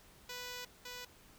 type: tone pair in turn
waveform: 5% pulse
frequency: 493.9 / 493.9 Hz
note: B4 / B4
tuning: 0 / 0 cents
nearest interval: unison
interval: 0 cents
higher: neither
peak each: -31 / -33 dBFS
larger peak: first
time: 0.29-0.65 / 0.85-1.05 s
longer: first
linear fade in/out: 5 ms
effects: pink hiss -61 dBFS RMS until 1.38 s